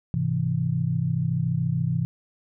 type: chord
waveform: sine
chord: Ab augmented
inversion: none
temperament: equal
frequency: 103.83 / 130.81 / 164.81 Hz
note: Ab2 / C3 / E3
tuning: 0 / 0 / 0 cents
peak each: -30 / -25 / -25 dBFS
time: 0.14-2.05 s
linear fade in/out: 0 ms
effects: none